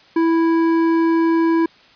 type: tone with hard clipping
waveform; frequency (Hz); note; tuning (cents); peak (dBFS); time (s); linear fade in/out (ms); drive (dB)
triangle; 329.6; E4; 0; -15; 0.16-1.66; 5; 14
effects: white hiss -49 dBFS RMS until 1.95 s + resampled to 11025 Hz